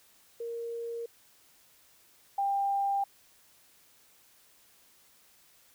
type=tone pair in turn; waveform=sine; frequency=466.2 / 794.8 Hz; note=A#4 / G5; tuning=0 / +24 cents; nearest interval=major sixth; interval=924 cents; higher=second; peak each=-34 / -26 dBFS; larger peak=second; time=0.4-1.06 / 2.38-3.04 s; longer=neither; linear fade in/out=5 ms; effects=white hiss -62 dBFS RMS until 5.74 s